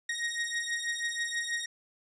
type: beating tone pair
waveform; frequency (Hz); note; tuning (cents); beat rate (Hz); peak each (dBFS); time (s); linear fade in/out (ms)
sawtooth; 1872 / 1878.2; A#6 / A#6; +7 / +13; 6.2; -30 / -31; 0.09-1.66; 5
effects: resampled to 22050 Hz